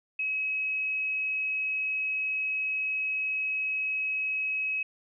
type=tone; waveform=sine; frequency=2557 Hz; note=D#7; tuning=47 cents sharp; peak=-27 dBFS; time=0.19-4.83 s; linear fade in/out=5 ms; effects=none